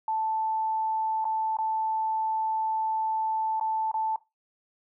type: tone with dropouts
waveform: sine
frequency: 880 Hz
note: A5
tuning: in tune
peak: -25 dBFS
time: 0.08-4.16 s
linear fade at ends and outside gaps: 2 ms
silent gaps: 1.244-1.252 / 1.569-1.586 / 3.598-3.61 / 3.915-3.941 s
effects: noise-tail reverb RT60 0.2 s tail -17 dB re dry